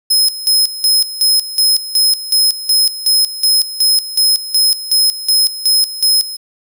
sawtooth tone with tremolo, 5130 Hz, E8, 48 cents flat, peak -6 dBFS, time 0.1-6.37 s, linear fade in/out 10 ms, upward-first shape square, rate 2.7 Hz, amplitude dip 80%, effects 8-bit

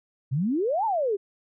sine exponential two-way sweep, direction up then down, 121.4 to 930 to 378.8 Hz, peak -22 dBFS, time 0.31-1.17 s, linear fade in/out 20 ms, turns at 0.85 s, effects none

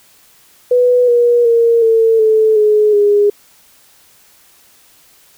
sine tone with pitch steps, 493.9 / 479 / 464.6 / 450.6 / 437 / 423.8 / 411 Hz, B4 / A#4 / A#4 / A4 / A4 / G#4 / G#4, 0 / +47 / -6 / +41 / -12 / +35 / -18 cents, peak -7 dBFS, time 0.71-3.3 s, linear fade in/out 5 ms, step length 370 ms, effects white hiss -48 dBFS RMS until 5.37 s

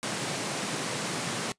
pink high-pass noise, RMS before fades -32 dBFS, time 0.03-1.52 s, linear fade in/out 0 ms, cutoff 120 Hz, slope 48 dB/octave, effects noise-tail reverb RT60 0.1 s tail -20 dB re dry + resampled to 22050 Hz

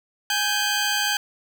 15% pulse tone pair together, 829.8 / 1557 Hz, G#5 / G6, -2 / -12 cents, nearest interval major seventh, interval 1090 cents, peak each -19 / -16 dBFS, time 0.3-1.17 s, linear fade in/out 2 ms, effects none

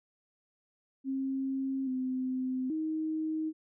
sine tone with pitch steps, 267.8 / 257.6 / 314.4 Hz, C4 / C4 / D#4, +40 / -27 / +18 cents, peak -30 dBFS, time 1.04-3.53 s, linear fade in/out 50 ms, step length 830 ms, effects none

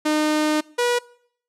sawtooth tone pair in turn, 305.3 / 484.6 Hz, D#4 / B4, -33 / -33 cents, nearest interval minor sixth, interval 800 cents, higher second, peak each -14 dBFS, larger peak neither, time 0.05-0.61 / 0.78-0.99 s, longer first, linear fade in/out 10 ms, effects noise-tail reverb RT60 0.6 s tail -22 dB re dry + low-pass 10000 Hz 12 dB/octave

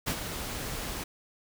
pink noise with ADSR envelope, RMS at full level -28 dBFS, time 0.06-1.04 s, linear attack 20 ms, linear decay 70 ms, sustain -8 dB, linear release 9 ms, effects none

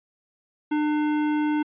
sine tone with tanh clipping, 300 Hz, D4, 37 cents sharp, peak -23 dBFS, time 0.71-1.63 s, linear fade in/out 10 ms, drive 18 dB, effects resampled to 8000 Hz

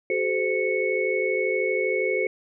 sine tone cluster, 375.9 / 428.5 / 515 / 2209 Hz, F#4 / A4 / C5 / C#7, +27 / -46 / -28 / -7 cents, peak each -27 dBFS, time 0.1-2.27 s, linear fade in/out 2 ms, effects none

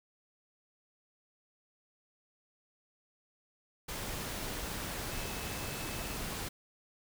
sine tone in noise, 2604 Hz, E7, 22 cents flat, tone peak -50 dBFS, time 5.11-6.17 s, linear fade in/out 10 ms, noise pink, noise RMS -39 dBFS, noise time 3.88-6.49 s, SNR -14 dB, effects none

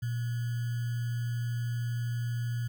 sine tone with sample-and-hold, 118.9 Hz, A#2, 35 cents sharp, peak -29 dBFS, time 0.02-2.68 s, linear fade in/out 10 ms, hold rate 1575 Hz, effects none

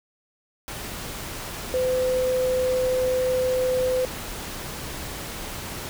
sine tone in noise, 510 Hz, C5, 44 cents flat, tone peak -20 dBFS, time 1.74-4.05 s, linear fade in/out 0 ms, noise pink, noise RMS -34 dBFS, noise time 0.68-5.89 s, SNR +11 dB, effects none

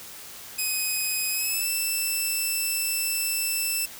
5% pulse tone with pitch glide, 2516 to 2658 Hz, D#7 to E7, +19 to +14 cents, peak -16 dBFS, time 0.58-3.86 s, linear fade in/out 10 ms, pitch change +95 cents, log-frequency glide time 1.31-1.69 s, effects white hiss -42 dBFS RMS until 3.99 s

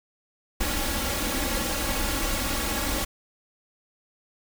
pink noise with comb filter, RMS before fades -27 dBFS, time 0.6-3.05 s, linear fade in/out 10 ms, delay 3.6 ms, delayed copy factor +0.85, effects none

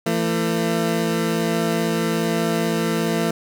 20% pulse tone pair together, 168 / 224.4 Hz, E3 / A3, +33 / +34 cents, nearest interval perfect fourth, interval 501 cents, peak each -17 dBFS, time 0.06-3.31 s, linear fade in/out 5 ms, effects none

